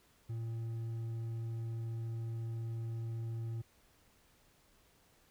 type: tone with hard clipping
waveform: triangle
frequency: 114.3 Hz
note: A#2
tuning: 34 cents flat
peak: -38 dBFS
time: 0.29-3.62 s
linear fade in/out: 10 ms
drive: 7 dB
effects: pink hiss -68 dBFS RMS until 5.3 s